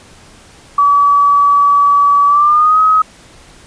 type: tone with pitch glide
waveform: sine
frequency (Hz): 1144 to 1269.3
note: D6 to D#6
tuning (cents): -46 to +34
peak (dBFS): -6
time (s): 0.78-3.02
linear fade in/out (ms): 5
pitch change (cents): +180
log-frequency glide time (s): 2.27-2.8
effects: pink hiss -41 dBFS RMS until 3.66 s + resampled to 22050 Hz